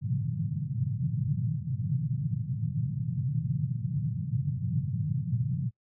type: band-pass noise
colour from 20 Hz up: pink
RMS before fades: -30 dBFS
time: 0.01-5.71 s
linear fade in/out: 50 ms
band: 110 to 160 Hz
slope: 48 dB/octave
effects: noise-tail reverb RT60 0.1 s tail -25 dB re dry